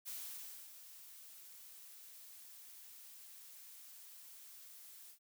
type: noise with ADSR envelope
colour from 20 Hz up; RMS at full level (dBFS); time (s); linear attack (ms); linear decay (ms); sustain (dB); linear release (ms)
blue; -45; 0.05-5.19; 28; 620; -11; 92
effects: none